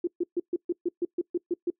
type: tone bursts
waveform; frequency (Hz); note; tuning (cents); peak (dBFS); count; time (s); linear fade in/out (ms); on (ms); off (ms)
sine; 349.2; F4; 0; -23; 11; 0.04-1.703; 5; 33; 130
effects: noise-tail reverb RT60 0.1 s tail -23 dB re dry